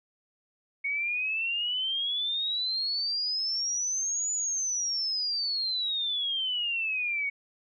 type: exponential two-way sweep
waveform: sine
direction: up then down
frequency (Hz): 2217 to 6980 to 2217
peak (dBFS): -27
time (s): 0.84-7.3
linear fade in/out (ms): 10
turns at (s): 4.32
effects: none